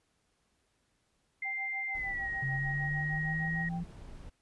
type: tone with pitch glide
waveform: sine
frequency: 2093 to 1886.3 Hz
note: C7 to A#6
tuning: 0 to +20 cents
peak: -33 dBFS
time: 1.42-3.69 s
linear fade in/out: 5 ms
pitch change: -180 cents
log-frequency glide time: 1.9-2.27 s
type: tone with tremolo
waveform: sine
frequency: 784 Hz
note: G5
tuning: in tune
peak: -40 dBFS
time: 1.44-3.82 s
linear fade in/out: 20 ms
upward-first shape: sine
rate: 6.6 Hz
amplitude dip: 100%
type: noise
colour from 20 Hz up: brown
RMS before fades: -47 dBFS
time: 1.94-4.3 s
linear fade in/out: 10 ms
type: linear sweep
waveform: sine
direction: up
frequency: 132.5 to 172.8 Hz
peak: -33 dBFS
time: 2.42-3.84 s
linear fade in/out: 10 ms
effects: pink hiss -75 dBFS RMS until 4.41 s + resampled to 24000 Hz